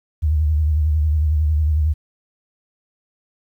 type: tone with vibrato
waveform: sine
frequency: 76.5 Hz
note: D#2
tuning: 29 cents flat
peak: -14 dBFS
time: 0.22-1.94 s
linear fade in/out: 20 ms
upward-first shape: sine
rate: 11 Hz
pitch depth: 73 cents each way
effects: 9-bit